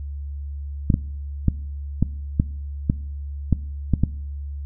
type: clicks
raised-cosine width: 5 ms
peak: -4 dBFS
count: 9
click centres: 0.902 / 0.941 / 1.483 / 2.026 / 2.399 / 2.899 / 3.527 / 3.937 / 4.036 s
effects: noise-tail reverb RT60 0.7 s tail -21 dB re dry + added 71 Hz sine -28 dBFS peak until 4.65 s